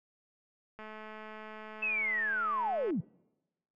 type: click train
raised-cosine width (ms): 0.5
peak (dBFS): -32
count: 458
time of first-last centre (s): 0.79-2.906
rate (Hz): 216
type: linear sweep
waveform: sine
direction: down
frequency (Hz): 2646 to 130.81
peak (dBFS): -29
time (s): 1.82-3.01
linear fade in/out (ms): 10
effects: noise-tail reverb RT60 1.0 s tail -26 dB re dry